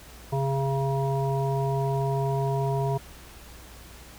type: harmonic tone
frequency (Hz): 136.5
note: C#3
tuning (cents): -26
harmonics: 1 / 3 / 5 / 7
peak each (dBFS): -25 / -30 / -32 / -33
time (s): 0.32-2.98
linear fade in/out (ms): 10
effects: added 60 Hz sine -48 dBFS peak until 4.18 s + pink hiss -48 dBFS RMS until 4.18 s